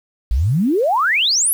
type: exponential sweep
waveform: sine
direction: up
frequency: 51.7 to 11840 Hz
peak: -13 dBFS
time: 0.31-1.53 s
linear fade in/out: 0 ms
effects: 7-bit